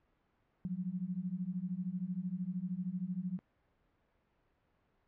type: beating tone pair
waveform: sine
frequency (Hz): 174.61 / 187.61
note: F3 / F#3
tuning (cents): 0 / +24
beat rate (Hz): 13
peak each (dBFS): -39 / -38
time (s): 0.65-3.39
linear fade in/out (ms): 0
effects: pink hiss -75 dBFS RMS until 5.07 s + low-pass 2000 Hz 12 dB/octave